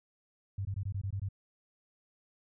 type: tone bursts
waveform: sine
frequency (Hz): 98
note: G2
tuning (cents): 0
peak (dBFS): -32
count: 8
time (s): 0.58-1.288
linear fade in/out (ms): 5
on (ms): 71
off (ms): 20
effects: none